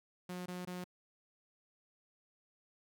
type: tone bursts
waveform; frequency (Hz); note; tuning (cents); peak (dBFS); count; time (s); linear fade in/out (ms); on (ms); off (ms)
sawtooth; 180.1; F#3; -46; -37; 3; 0.29-0.842; 5; 170; 21
effects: none